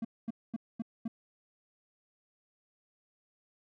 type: tone bursts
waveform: triangle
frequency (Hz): 227.2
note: A#3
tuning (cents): -44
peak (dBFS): -30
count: 5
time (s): 0.02-1.08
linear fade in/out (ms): 5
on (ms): 28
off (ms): 230
effects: none